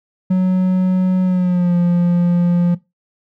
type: tone with pitch glide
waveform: triangle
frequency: 185 to 174.62 Hz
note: F#3 to F3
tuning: 0 to 0 cents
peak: -9 dBFS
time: 0.3-2.75 s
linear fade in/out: 10 ms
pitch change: -100 cents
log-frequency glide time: 1.23-1.76 s
effects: noise-tail reverb RT60 0.2 s tail -18 dB re dry